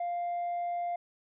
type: tone with tanh clipping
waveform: sine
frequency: 698.5 Hz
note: F5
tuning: in tune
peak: -31 dBFS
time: 0-0.96 s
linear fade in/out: 5 ms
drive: 1 dB
effects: none